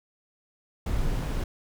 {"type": "noise", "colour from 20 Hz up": "brown", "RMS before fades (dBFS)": -27, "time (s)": [0.86, 1.44], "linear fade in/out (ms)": 5, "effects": []}